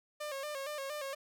sawtooth tone with vibrato, 571 Hz, D5, 49 cents flat, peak -34 dBFS, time 0.2-1.15 s, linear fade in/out 10 ms, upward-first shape square, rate 4.3 Hz, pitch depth 81 cents each way, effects none

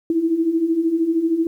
sine beating tone pair, 318.2 / 331.2 Hz, D#4 / E4, +39 / +8 cents, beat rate 13 Hz, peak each -23 / -17 dBFS, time 0.1-1.47 s, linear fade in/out 2 ms, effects 9-bit

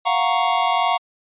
square chord, Gb major seventh, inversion third, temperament equal, 698.5 / 740 / 932.3 / 1108.7 Hz, F5 / Gb5 / Bb5 / Db6, 0 / 0 / 0 / 0 cents, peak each -23 dBFS, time 0.05-0.98 s, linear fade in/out 20 ms, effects resampled to 8000 Hz

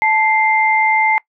sine tone pair together, 874.4 / 2093 Hz, A5 / C7, -11 / 0 cents, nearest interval octave + minor third, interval 1511 cents, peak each -14 dBFS, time 0.02-1.18 s, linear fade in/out 0 ms, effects noise-tail reverb RT60 0.1 s tail -22 dB re dry

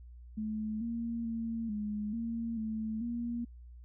sine tone with pitch steps, 215.7 / 232.2 / 228 / 209.6 / 230.2 / 219.2 / 236.6 Hz, A3 / A#3 / A#3 / G#3 / A#3 / A3 / A#3, -34 / -7 / -38 / +16 / -22 / -6 / +26 cents, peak -33 dBFS, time 0.37-3.45 s, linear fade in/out 10 ms, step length 440 ms, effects added 60 Hz sine -48 dBFS peak until 3.84 s

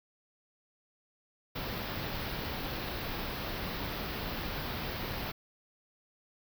pink band-stop noise, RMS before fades -37 dBFS, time 1.55-5.32 s, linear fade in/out 10 ms, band 5100 to 13000 Hz, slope 48 dB/octave, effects none

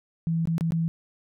sine tone with dropouts, 164.7 Hz, E3, 1 cent flat, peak -22 dBFS, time 0.27-0.88 s, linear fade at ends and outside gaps 0 ms, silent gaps 0.455-0.473 / 0.581-0.609 / 0.707-0.721 s, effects none

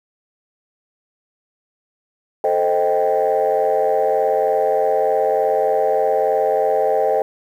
sine chord, A half-diminished seventh, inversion none, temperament equal, 440 / 523.3 / 622.3 / 784 Hz, A4 / C5 / Eb5 / G5, 0 / 0 / 0 / 0 cents, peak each -19 dBFS, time 2.44-7.22 s, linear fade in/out 2 ms, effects tanh soft clip ceiling -8 dBFS + 8-bit

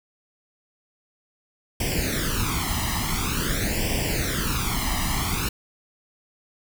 pink noise with flanger, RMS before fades -25 dBFS, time 1.8-5.49 s, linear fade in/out 5 ms, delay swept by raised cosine 0.37 to 1.01 ms, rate 0.47 Hz, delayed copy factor +0.85, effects none

